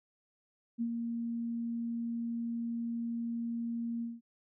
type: tone with ADSR envelope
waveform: sine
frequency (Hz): 233.1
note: A#3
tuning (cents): 0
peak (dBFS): -29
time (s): 0.78-4.21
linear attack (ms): 34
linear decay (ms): 71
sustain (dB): -4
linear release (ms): 190
effects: none